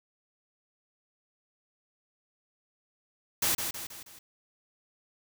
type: noise with echo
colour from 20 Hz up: white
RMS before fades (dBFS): -27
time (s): 3.42-3.55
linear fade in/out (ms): 5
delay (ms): 160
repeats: 4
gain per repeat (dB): -6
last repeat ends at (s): 4.19
effects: none